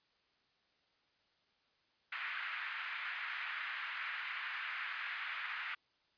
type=band-pass noise; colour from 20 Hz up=white; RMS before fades=-42 dBFS; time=2.12-5.75 s; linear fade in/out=5 ms; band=1300 to 2300 Hz; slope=24 dB/octave; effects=white hiss -75 dBFS RMS until 6.17 s + resampled to 11025 Hz